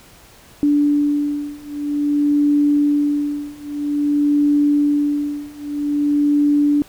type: beating tone pair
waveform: sine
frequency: 291.1 / 291.61 Hz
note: D4 / D4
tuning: -15 / -12 cents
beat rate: 0.51 Hz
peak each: -18 / -17 dBFS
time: 0.63-6.82 s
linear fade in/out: 0 ms
effects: pink hiss -46 dBFS RMS until 6.88 s